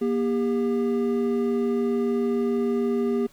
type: tone pair together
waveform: triangle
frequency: 237.9 / 400.9 Hz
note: A#3 / G4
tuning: +35 / +39 cents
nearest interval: major sixth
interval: 904 cents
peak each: -22 dBFS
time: 0.01-3.27 s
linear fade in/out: 10 ms
effects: pink hiss -56 dBFS RMS until 3.32 s